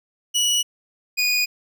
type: tone pair in turn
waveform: 25% pulse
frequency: 2933 / 2466 Hz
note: F#7 / D#7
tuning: -16 / -16 cents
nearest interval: minor third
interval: 300 cents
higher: first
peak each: -14 dBFS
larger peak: neither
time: 0.34-0.63 / 1.17-1.46 s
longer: neither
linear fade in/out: 20 ms
effects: none